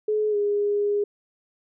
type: tone with pitch glide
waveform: sine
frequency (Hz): 426.4 to 410.5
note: G#4 to G#4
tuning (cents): +46 to -20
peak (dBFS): -20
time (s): 0.08-1.04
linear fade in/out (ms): 5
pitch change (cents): -66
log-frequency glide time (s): 0.3-0.36
effects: none